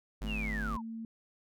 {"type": "tone", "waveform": "square", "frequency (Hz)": 51.5, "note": "G#1", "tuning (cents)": -14, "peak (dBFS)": -36, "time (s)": [0.21, 0.77], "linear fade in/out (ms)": 10}
{"type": "tone with pitch glide", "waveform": "sine", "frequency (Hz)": [218.2, 225.8], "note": ["A3", "A3"], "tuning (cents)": [-14, 45], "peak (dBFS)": -38, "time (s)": [0.24, 1.05], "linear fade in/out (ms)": 2, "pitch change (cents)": 59, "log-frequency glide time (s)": [0.59, 0.71]}
{"type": "linear sweep", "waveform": "sine", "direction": "down", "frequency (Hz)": [2960, 830.6], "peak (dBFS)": -36, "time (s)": [0.26, 0.82], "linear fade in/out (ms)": 50}
{"effects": []}